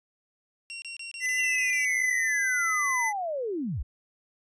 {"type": "tone bursts", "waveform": "sawtooth", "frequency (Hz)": 2744, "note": "F7", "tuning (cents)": -31, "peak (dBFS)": -33, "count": 8, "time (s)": [0.7, 1.849], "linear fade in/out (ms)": 0, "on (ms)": 120, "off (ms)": 27}
{"type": "tone", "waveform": "square", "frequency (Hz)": 2014, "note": "B6", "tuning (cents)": 33, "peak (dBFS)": -26, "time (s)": [1.2, 3.13], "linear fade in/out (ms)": 50}
{"type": "linear sweep", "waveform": "sine", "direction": "down", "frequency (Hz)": [2794, 39.5], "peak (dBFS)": -28, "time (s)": [1.37, 3.83], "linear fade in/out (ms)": 10}
{"effects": ["resampled to 22050 Hz"]}